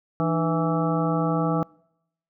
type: harmonic tone with a mistuned harmonic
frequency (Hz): 164.81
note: E3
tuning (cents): 0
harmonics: 1 / 2 / 3 / 4 / 5 / 7 / 8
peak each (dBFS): -24 / -27 / -29 / -30 / -31 / -32 / -33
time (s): 0.2-1.63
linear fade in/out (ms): 0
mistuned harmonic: 2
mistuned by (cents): -130
effects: noise-tail reverb RT60 0.8 s tail -26 dB re dry